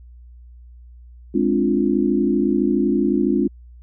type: chord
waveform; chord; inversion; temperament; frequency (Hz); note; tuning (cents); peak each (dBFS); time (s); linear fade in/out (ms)
sine; D half-diminished seventh; second; equal; 207.7 / 261.6 / 293.7 / 349.2; Ab3 / C4 / D4 / F4; 0 / 0 / 0 / 0; -21; 1.34-3.48; 10
effects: added 60 Hz sine -40 dBFS peak until 3.82 s